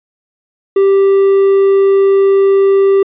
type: tone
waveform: triangle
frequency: 392 Hz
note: G4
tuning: in tune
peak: -4 dBFS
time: 0.76-3.03 s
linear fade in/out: 5 ms
effects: resampled to 8000 Hz